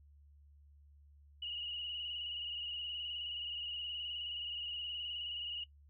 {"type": "tone with vibrato", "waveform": "sine", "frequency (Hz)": 2894, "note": "F#7", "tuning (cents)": -39, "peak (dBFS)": -39, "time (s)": [1.42, 5.64], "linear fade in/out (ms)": 5, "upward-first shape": "square", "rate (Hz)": 19, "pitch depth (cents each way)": 31, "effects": ["noise-tail reverb RT60 0.1 s tail -17 dB re dry", "added 72 Hz sine -59 dBFS peak until 5.89 s"]}